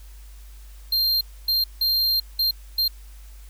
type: tone bursts at uneven times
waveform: square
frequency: 4186 Hz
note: C8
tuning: in tune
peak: -19 dBFS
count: 5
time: 0.92-1.21 / 1.48-1.64 / 1.81-2.2 / 2.39-2.51 / 2.78-2.88 s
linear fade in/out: 5 ms
effects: added 50 Hz sine -40 dBFS peak until 3.49 s + white hiss -54 dBFS RMS until 3.49 s